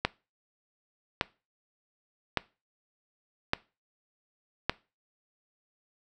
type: click train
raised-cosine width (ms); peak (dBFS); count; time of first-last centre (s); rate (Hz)
0.3; -8; 5; 0.05-4.696; 0.861
effects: noise-tail reverb RT60 0.3 s tail -21 dB re dry